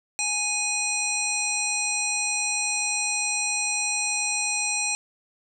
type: harmonic tone with a mistuned harmonic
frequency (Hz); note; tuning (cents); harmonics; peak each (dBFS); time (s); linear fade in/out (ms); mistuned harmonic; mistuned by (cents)
830.6; G#5; 0; 1 / 3 / 5 / 7 / 9 / 10; -35 / -28 / -33 / -30 / -30 / -32; 0.19-4.95; 0; 10; +29
effects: none